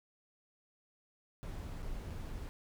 brown noise with dropouts, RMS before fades -42 dBFS, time 1.43-2.49 s, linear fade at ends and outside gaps 0 ms, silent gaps 1.823-1.828 / 2.102-2.106 s, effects none

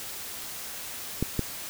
clicks, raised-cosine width 3 ms, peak -12 dBFS, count 2, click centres 1.226 / 1.393 s, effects white hiss -38 dBFS RMS until 1.69 s

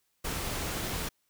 pink noise, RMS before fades -34 dBFS, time 0.24-1.09 s, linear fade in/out 10 ms, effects white hiss -75 dBFS RMS until 1.29 s

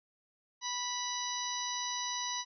harmonic tone, 983 Hz, B5, 8 cents flat, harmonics 1 / 2 / 3 / 4 / 5 / 6, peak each -39 / -44 / -45 / -40 / -44 / -39 dBFS, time 0.61-2.45 s, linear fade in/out 50 ms, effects none

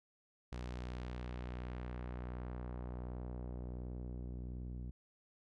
sawtooth tone with low-pass filter sweep, 61.4 Hz, B1, 9 cents flat, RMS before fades -44 dBFS, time 0.52-4.91 s, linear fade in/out 5 ms, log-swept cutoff 6200 to 230 Hz, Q 0.84, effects none

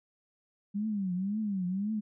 sine tone with vibrato, 197.4 Hz, G3, 12 cents sharp, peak -29 dBFS, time 0.74-2.01 s, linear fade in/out 20 ms, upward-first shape triangle, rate 1.9 Hz, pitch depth 200 cents each way, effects none

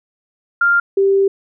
sine tone pair in turn, 1396.9 / 392 Hz, F6 / G4, 0 / 0 cents, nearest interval octave + minor seventh, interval 2200 cents, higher first, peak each -10 dBFS, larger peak neither, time 0.61-0.8 / 0.97-1.28 s, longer second, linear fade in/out 5 ms, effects none

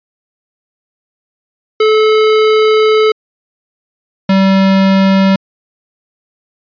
square tone pair in turn, 433 / 192.88 Hz, A4 / G3, -28 / -28 cents, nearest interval octave + major second, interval 1400 cents, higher first, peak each -7 dBFS, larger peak neither, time 1.8-3.12 / 4.29-5.36 s, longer first, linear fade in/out 5 ms, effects resampled to 11025 Hz

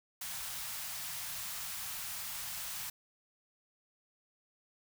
white band-stop noise, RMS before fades -41 dBFS, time 0.21-2.9 s, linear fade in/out 5 ms, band 180 to 720 Hz, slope 24 dB/octave, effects none

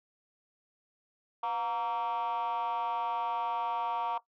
sine tone with frequency modulation, 930 Hz, A#5, 4 cents flat, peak -27 dBFS, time 1.43-4.18 s, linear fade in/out 5 ms, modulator 216 Hz, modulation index 1, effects noise-tail reverb RT60 0.1 s tail -17 dB re dry + tanh soft clip ceiling -29 dBFS

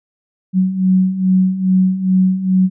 sine beating tone pair, 185 / 187.4 Hz, F#3 / F#3, 0 / +22 cents, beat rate 2.4 Hz, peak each -17 / -12 dBFS, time 0.53-2.7 s, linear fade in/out 50 ms, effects none

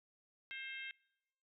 harmonic tone, 531 Hz, C5, 25 cents sharp, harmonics 3 / 4 / 5 / 6 / 7, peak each -50 / -47 / -50 / -52 / -57 dBFS, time 0.51-0.91 s, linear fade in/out 0 ms, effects noise-tail reverb RT60 0.9 s tail -26 dB re dry

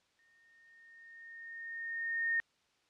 sine tone with exponential growth, 1838 Hz, A#6, 25 cents flat, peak -28 dBFS, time 0.19-2.4 s, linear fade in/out 0 ms, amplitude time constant 480 ms, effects white hiss -73 dBFS RMS until 2.89 s + low-pass 5000 Hz 12 dB/octave

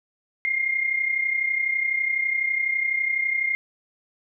sine tone pair together, 2093 / 2125 Hz, C7 / C7, 0 / +26 cents, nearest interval unison, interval 26 cents, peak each -28 / -22 dBFS, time 0.45-3.55 s, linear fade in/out 0 ms, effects none

